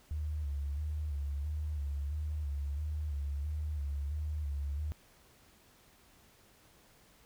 sine tone with vibrato, 73.42 Hz, D2, in tune, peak -33 dBFS, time 0.11-4.92 s, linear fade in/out 0 ms, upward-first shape square, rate 1.5 Hz, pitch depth 59 cents each way, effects pink hiss -63 dBFS RMS until 7.25 s

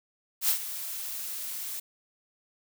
blue noise with ADSR envelope, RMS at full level -23 dBFS, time 0.41-1.8 s, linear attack 74 ms, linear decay 95 ms, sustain -13 dB, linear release 8 ms, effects none

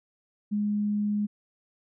sine tone, 207.7 Hz, G#3, in tune, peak -24 dBFS, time 0.51-1.27 s, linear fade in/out 20 ms, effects none

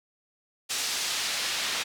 pink noise with band-pass filter sweep, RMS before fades -30 dBFS, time 0.69-1.84 s, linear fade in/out 20 ms, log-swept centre 5400 to 3400 Hz, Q 0.87, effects none

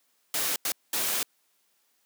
white noise bursts at uneven times, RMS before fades -28 dBFS, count 3, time 0.34-0.56 / 0.65-0.72 / 0.93-1.23 s, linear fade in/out 2 ms, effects white hiss -70 dBFS RMS until 2.05 s + high-pass 200 Hz 12 dB/octave

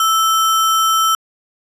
sine tone with sample-and-hold, 1318.5 Hz, E6, in tune, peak -11 dBFS, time 0-1.15 s, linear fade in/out 2 ms, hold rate 4410 Hz, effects resampled to 32000 Hz

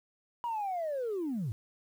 sine linear sweep, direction down, 968 to 96 Hz, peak -30 dBFS, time 0.44-1.52 s, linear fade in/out 0 ms, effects tanh soft clip ceiling -28 dBFS + 10-bit

